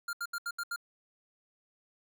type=tone bursts; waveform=square; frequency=1400 Hz; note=F6; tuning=4 cents sharp; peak=-34 dBFS; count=6; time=0.08-0.761 s; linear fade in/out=5 ms; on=51 ms; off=75 ms; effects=none